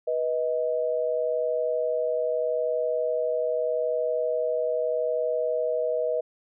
sine tone pair together, 488.2 / 629 Hz, B4 / D#5, -20 / +19 cents, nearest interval major third, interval 439 cents, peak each -26 dBFS, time 0.07-6.21 s, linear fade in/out 10 ms, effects none

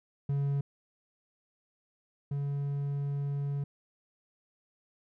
triangle tone pair in turn, 140.6 / 141.58 Hz, C#3 / C#3, +25 / +37 cents, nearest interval unison, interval 12 cents, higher second, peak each -25 / -28 dBFS, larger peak first, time 0.29-0.61 / 2.31-3.64 s, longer second, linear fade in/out 5 ms, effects none

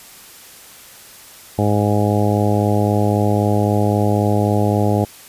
harmonic tone, 103.8 Hz, G#2, in tune, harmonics 1 / 2 / 3 / 4 / 5 / 6 / 7 / 8, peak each -17 / -20 / -22 / -23 / -24 / -25 / -25 / -26 dBFS, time 1.58-5.05 s, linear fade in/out 10 ms, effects white hiss -41 dBFS RMS until 5.28 s + resampled to 32000 Hz

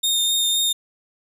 sawtooth tone with vibrato, 3663 Hz, A#7, 31 cents flat, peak -15 dBFS, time 0.03-0.73 s, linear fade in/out 10 ms, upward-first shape triangle, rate 3.9 Hz, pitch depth 16 cents each way, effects none

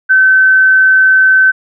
sine tone, 1532 Hz, G6, 40 cents flat, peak -4 dBFS, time 0.09-1.52 s, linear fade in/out 20 ms, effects none

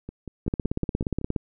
two click trains, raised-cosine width 3 ms, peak -12 / -22 dBFS, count 16 / 7, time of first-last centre 0.48-1.362 / 0.09-1.214 s, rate 17 / 5.34 Hz, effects none

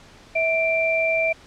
sine tone pair together, 650 / 2357 Hz, E5 / D7, -24 / +6 cents, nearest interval octave + minor seventh, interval 2230 cents, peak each -21 / -21 dBFS, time 0.35-1.33 s, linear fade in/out 10 ms, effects pink hiss -48 dBFS RMS until 1.46 s + low-pass 6000 Hz 12 dB/octave

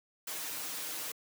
white noise with comb filter, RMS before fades -39 dBFS, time 0.27-1.12 s, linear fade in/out 5 ms, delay 6.5 ms, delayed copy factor +0.7, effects high-pass 200 Hz 12 dB/octave

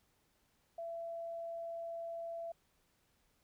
sine tone, 671 Hz, E5, 31 cents sharp, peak -40 dBFS, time 0.78-2.52 s, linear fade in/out 5 ms, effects pink hiss -75 dBFS RMS until 3.43 s

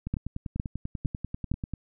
two click trains, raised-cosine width 5 ms, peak -20 / -15 dBFS, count 18 / 4, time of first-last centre 0.07-1.737 / 0.14-1.516 s, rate 10.2 / 2.18 Hz, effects none

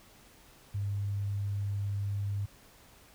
sine tone, 100.6 Hz, G2, 45 cents sharp, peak -30 dBFS, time 0.74-2.46 s, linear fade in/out 10 ms, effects pink hiss -58 dBFS RMS until 3.14 s

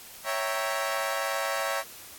20% pulse chord, C# diminished seventh, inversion none, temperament equal, 554.4 / 659.3 / 784 / 932.3 Hz, C#5 / E5 / G5 / Bb5, 0 / 0 / 0 / 0 cents, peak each -26 / -27 / -30 / -31 dBFS, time 0.24-1.84 s, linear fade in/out 50 ms, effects white hiss -46 dBFS RMS until 2.18 s + AAC 64 kbps

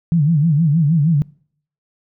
sine tone with vibrato, 155.56 Hz, D#3, in tune, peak -11 dBFS, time 0.12-1.22 s, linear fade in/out 0 ms, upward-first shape sine, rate 6.4 Hz, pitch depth 170 cents each way, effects noise-tail reverb RT60 0.6 s tail -25 dB re dry

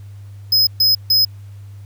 square tone bursts at uneven times, 5080 Hz, D#8, 35 cents sharp, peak -11 dBFS, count 3, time 0.52-0.67 / 0.8-0.95 / 1.1-1.25 s, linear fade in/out 5 ms, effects added 100 Hz sine -33 dBFS peak until 1.85 s + pink hiss -55 dBFS RMS until 1.85 s

